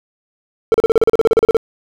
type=tone bursts; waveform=triangle; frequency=449.9 Hz; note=A4; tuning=39 cents sharp; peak=-5 dBFS; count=15; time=0.72-1.568 s; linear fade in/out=0 ms; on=22 ms; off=37 ms; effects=none